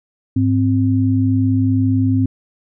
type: tone pair together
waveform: sine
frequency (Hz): 103.82 / 261.6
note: G#2 / C4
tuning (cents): 0 / 0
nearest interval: octave + major third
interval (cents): 1600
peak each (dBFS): -15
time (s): 0.36-2.26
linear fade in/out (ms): 5
effects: none